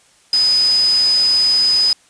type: tone in noise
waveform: sine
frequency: 5010 Hz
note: D#8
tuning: 11 cents sharp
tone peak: -11 dBFS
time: 0.33-1.93 s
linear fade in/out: 2 ms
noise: white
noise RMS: -27 dBFS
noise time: 0.33-1.93 s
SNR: +13 dB
effects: white hiss -52 dBFS RMS until 2.09 s + resampled to 22050 Hz